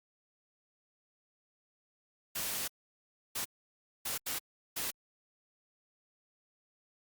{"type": "noise bursts at uneven times", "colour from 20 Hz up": "white", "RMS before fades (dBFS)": -36, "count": 5, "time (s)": [[2.35, 2.68], [3.35, 3.45], [4.05, 4.18], [4.26, 4.39], [4.76, 4.91]], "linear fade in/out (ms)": 10, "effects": ["Opus 48 kbps"]}